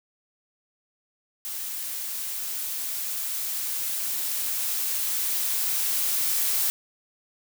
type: noise with level ramp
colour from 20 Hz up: blue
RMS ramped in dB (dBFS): -33 to -24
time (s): 1.45-6.7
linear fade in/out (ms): 0
effects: none